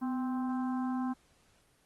harmonic tone with a mistuned harmonic, 261.5 Hz, C4, 1 cent flat, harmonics 1 / 3 / 4 / 5 / 6, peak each -31 / -41 / -43 / -50 / -52 dBFS, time 0.01-1.14 s, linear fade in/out 20 ms, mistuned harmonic 1, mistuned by -59 cents, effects pink hiss -67 dBFS RMS until 1.85 s + Opus 24 kbps

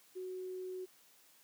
sine tone, 370 Hz, F#4, in tune, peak -40 dBFS, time 0.15-0.86 s, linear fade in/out 20 ms, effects white hiss -65 dBFS RMS until 1.43 s + high-pass 150 Hz 12 dB/octave

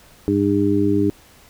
harmonic tone, 100.9 Hz, G#2, 49 cents flat, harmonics 1 / 2 / 3 / 4, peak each -24 / -23 / -17 / -21 dBFS, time 0.28-1.1 s, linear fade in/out 0 ms, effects pink hiss -49 dBFS RMS until 1.49 s

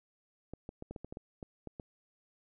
clicks, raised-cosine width 2 ms, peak -29 dBFS, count 11, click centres 0.536 / 0.691 / 0.824 / 0.91 / 0.962 / 1.046 / 1.125 / 1.171 / 1.428 / 1.673 / 1.798 s, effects none

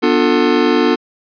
square chord, B half-diminished seventh, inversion none, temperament just, 246.9 / 296.3 / 355.6 / 444.5 Hz, B3 / D4 / F4 / A4, 0 / +15 / +31 / +18 cents, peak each -17 dBFS, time 0.02-0.96 s, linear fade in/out 20 ms, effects resampled to 11025 Hz

